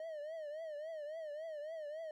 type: tone with vibrato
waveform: triangle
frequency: 619 Hz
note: D#5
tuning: 9 cents flat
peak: -40 dBFS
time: 0-2.11 s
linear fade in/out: 2 ms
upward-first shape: triangle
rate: 3.6 Hz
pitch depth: 130 cents each way
effects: none